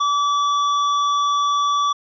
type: tone with hard clipping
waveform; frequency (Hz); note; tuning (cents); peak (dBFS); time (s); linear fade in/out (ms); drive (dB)
triangle; 1152; D6; -34; -18; 0-1.93; 10; 14
effects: resampled to 16000 Hz